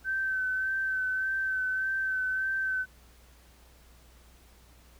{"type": "tone with vibrato", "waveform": "sine", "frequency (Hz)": 1537, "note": "G6", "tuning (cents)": -35, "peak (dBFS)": -27, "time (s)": [0.04, 2.86], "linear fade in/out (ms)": 50, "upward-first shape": "sine", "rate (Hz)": 1.7, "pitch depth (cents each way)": 24, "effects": ["added 60 Hz sine -56 dBFS peak until 4.99 s", "pink hiss -60 dBFS RMS until 4.99 s"]}